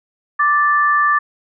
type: tone pair together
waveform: sine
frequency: 1174.7 / 1760.1 Hz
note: D6 / A6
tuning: 0 / 0 cents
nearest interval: perfect fifth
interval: 700 cents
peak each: -13 / -16 dBFS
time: 0.39-1.19 s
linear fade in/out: 10 ms
effects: none